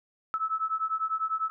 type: beating tone pair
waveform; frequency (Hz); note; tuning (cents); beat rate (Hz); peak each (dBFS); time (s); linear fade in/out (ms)
sine; 1300 / 1310; E6 / E6; -24 / -11; 10; -30; 0.34-1.5; 0
effects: none